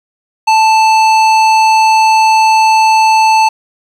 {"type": "tone", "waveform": "square", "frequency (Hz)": 880, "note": "A5", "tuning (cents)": 0, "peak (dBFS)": -6, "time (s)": [0.47, 3.49], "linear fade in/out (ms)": 10, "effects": ["low-pass 6000 Hz 12 dB/octave", "7-bit"]}